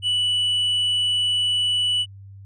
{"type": "tone", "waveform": "triangle", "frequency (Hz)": 2960, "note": "F#7", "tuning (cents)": 0, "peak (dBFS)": -17, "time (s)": [0.02, 2.06], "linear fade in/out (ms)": 50, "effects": ["added 98 Hz sine -39 dBFS peak until 2.45 s", "resampled to 22050 Hz"]}